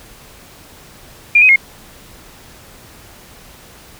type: tone with pitch steps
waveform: sine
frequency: 2401 / 2518 / 2149 Hz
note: D7 / D#7 / C7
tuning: +38 / +20 / +46 cents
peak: -5 dBFS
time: 1.35-1.56 s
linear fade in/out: 5 ms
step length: 70 ms
effects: pink hiss -41 dBFS RMS until 3.99 s